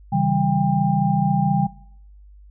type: tone cluster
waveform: sine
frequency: 136.7 / 161.1 / 195.5 / 798 Hz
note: C#3 / E3 / G3 / G5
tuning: -24 / -39 / -4 / +31 cents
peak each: -22 dBFS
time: 0.12-1.67 s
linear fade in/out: 10 ms
effects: noise-tail reverb RT60 0.7 s tail -20 dB re dry + added 50 Hz sine -43 dBFS peak until 2.5 s